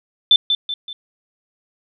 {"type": "tone with echo", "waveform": "sine", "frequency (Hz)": 3534, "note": "A7", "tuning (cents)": 7, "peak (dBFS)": -7, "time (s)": [0.31, 0.36], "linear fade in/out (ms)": 2, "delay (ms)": 190, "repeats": 3, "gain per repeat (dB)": -7, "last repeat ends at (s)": 0.93, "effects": []}